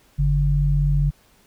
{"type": "tone pair together", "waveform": "sine", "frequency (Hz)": [47.92, 143.5], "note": ["G1", "D3"], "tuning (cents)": [-39, -40], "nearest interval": "octave + perfect fifth", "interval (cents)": 1899, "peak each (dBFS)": [-19, -18], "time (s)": [0.18, 1.11], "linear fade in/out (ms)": 20, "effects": ["pink hiss -57 dBFS RMS until 1.46 s"]}